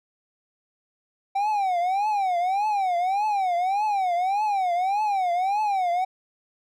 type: tone with vibrato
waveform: triangle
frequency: 771 Hz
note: G5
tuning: 29 cents flat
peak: -19 dBFS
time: 1.35-6.05 s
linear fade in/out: 10 ms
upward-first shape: triangle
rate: 1.7 Hz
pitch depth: 210 cents each way
effects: none